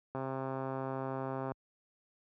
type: click train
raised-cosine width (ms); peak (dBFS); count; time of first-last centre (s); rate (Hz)
1; -24; 183; 0.15-1.518; 133
effects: high-pass 60 Hz 12 dB/octave